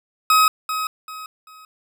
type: tone with echo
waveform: 40% pulse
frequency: 1269 Hz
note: D#6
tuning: 34 cents sharp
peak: -11 dBFS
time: 0.3-0.48 s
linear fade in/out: 2 ms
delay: 390 ms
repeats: 3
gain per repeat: -10 dB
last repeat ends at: 1.65 s
effects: none